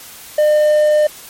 triangle tone, 604 Hz, D5, 48 cents sharp, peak -7 dBFS, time 0.38-1.07 s, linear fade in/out 5 ms, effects white hiss -36 dBFS RMS until 1.29 s + MP3 64 kbps

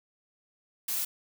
blue noise, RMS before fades -31 dBFS, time 0.88-1.05 s, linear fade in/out 5 ms, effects none

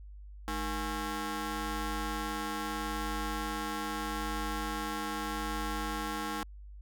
15% pulse ring-modulated tone, 259.9 Hz, C4, 11 cents flat, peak -24 dBFS, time 0.48-6.43 s, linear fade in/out 0 ms, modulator 569 Hz, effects added 50 Hz sine -45 dBFS peak until 6.81 s

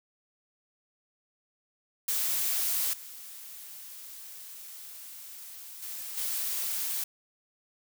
blue noise with level steps, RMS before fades -29 / -45 / -39 / -32 dBFS, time 2.08-7.04 s, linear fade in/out 5 ms, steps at 2.93 / 5.82 / 6.17 s, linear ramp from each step 5 ms, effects none

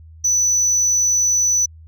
sine tone, 5970 Hz, F#8, 15 cents sharp, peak -11 dBFS, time 0.24-1.66 s, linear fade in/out 10 ms, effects tanh soft clip ceiling -13 dBFS + added 80 Hz sine -39 dBFS peak until 1.87 s

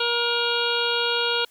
harmonic tone, 473.8 Hz, A#4, 28 cents sharp, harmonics 1 / 2 / 3 / 5 / 6 / 7 / 8 / 9, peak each -27 / -30 / -27 / -33 / -28 / -29 / -32 / -32 dBFS, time 0-1.45 s, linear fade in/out 5 ms, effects white hiss -58 dBFS RMS until 1.5 s

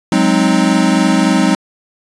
square chord, Ab dominant seventh, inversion third, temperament equal with one note detuned, 184.25 / 207.7 / 261.6 / 311.1 Hz, Gb3 / Ab3 / C4 / Eb4, -7 / 0 / 0 / 0 cents, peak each -16 dBFS, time 0.12-1.55 s, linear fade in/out 2 ms, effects resampled to 22050 Hz

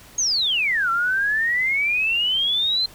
sine exponential two-way sweep, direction down then up, 6645 to 1340 to 4162 Hz, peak -18 dBFS, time 0.18-2.86 s, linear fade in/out 5 ms, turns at 0.9 s, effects pink hiss -46 dBFS RMS until 2.94 s

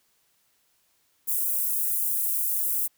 white high-pass noise, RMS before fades -26 dBFS, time 1.27-2.88 s, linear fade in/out 20 ms, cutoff 10000 Hz, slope 24 dB/octave, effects white hiss -68 dBFS RMS until 2.97 s

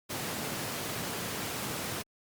pink high-pass noise, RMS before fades -36 dBFS, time 0.09-2.03 s, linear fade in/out 20 ms, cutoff 100 Hz, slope 24 dB/octave, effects Opus 48 kbps

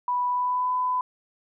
sine tone with pitch glide, 986 to 1003.2 Hz, B5 to B5, -3 to +27 cents, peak -22 dBFS, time 0.08-1.01 s, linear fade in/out 2 ms, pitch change +30 cents, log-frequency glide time 0.28-0.72 s, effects none

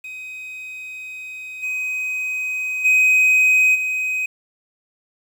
triangle tone with level steps, 2517 Hz, D#7, 19 cents sharp, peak -29 / -20 / -10 / -18 dBFS, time 0.04-4.26 s, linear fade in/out 5 ms, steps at 1.62 / 2.84 / 3.74 s, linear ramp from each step 20 ms, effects 8-bit

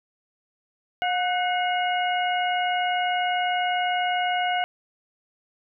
harmonic tone with a mistuned harmonic, 720 Hz, F#5, 47 cents flat, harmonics 1 / 2 / 3 / 4, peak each -23 / -30 / -31 / -31 dBFS, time 1.02-4.64 s, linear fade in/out 0 ms, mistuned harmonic 2, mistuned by +62 cents, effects none

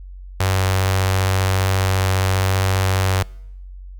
sawtooth tone with notch filter, 94.8 Hz, F#2, 43 cents sharp, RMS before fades -18 dBFS, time 0.4-3.23 s, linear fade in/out 5 ms, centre 230 Hz, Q 0.51, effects noise-tail reverb RT60 0.8 s tail -25 dB re dry + added 46 Hz sine -33 dBFS peak until 3.99 s

